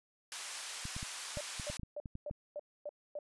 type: band-pass noise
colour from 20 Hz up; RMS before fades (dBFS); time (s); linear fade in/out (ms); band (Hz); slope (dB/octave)
white; -44; 0.32-1.77; 0; 830 to 8800; 12
type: clicks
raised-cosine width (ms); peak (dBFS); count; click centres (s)
5; -30; 11; 0.854 / 0.965 / 1.029 / 1.372 / 1.598 / 1.7 / 1.796 / 1.833 / 2.058 / 2.154 / 2.311
type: tone bursts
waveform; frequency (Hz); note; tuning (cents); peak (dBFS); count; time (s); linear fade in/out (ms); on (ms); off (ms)
sine; 590; D5; +8; -38; 7; 1.37-3.189; 2; 37; 260
effects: resampled to 24000 Hz